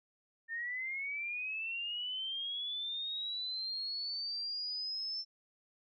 sine linear sweep, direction up, 1800 to 5340 Hz, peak -36 dBFS, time 0.48-5.25 s, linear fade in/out 50 ms, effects none

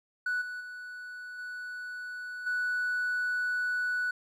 triangle tone with level steps, 1480 Hz, F#6, in tune, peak -25 / -34 / -38 / -35 / -25 dBFS, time 0.26-4.11 s, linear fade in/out 5 ms, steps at 0.41 / 0.6 / 1.38 / 2.46 s, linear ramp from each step 10 ms, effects tanh soft clip ceiling -23 dBFS

